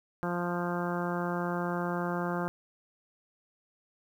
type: harmonic tone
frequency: 175.1 Hz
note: F3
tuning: 5 cents sharp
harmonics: 1 / 2 / 3 / 4 / 5 / 6 / 7 / 8 / 9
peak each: -33 / -36 / -38 / -39 / -40 / -41 / -41 / -42 / -43 dBFS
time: 0.23-2.48 s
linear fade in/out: 0 ms
effects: 10-bit